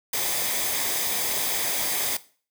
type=noise with comb filter; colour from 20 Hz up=white; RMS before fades=-26 dBFS; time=0.13-2.17 s; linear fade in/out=5 ms; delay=0.71 ms; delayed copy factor=-0.5; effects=noise-tail reverb RT60 0.4 s tail -17 dB re dry